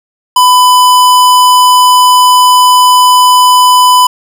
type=tone; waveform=square; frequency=1000 Hz; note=B5; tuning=21 cents sharp; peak=-3 dBFS; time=0.36-4.07 s; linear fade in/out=5 ms; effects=none